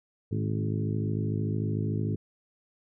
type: harmonic tone with a mistuned harmonic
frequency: 53.4 Hz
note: G#1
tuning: 49 cents sharp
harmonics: 2 / 3 / 4 / 5 / 6 / 7 / 8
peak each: -29 / -33 / -35 / -37 / -39 / -40 / -41 dBFS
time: 0.31-2.16 s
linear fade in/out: 10 ms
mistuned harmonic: 3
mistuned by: -52 cents
effects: none